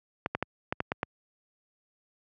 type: clicks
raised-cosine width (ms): 0.5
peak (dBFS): -13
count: 7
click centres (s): 0.261 / 0.35 / 0.426 / 0.725 / 0.804 / 0.919 / 1.031
effects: high-pass 80 Hz 12 dB/octave